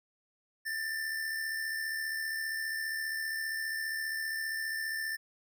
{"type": "tone with amplitude modulation", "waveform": "square", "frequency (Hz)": 1781, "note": "A6", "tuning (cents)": 21, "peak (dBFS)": -32, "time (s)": [0.65, 5.17], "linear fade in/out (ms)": 20, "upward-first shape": "sine", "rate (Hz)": 75, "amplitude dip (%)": 40, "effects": []}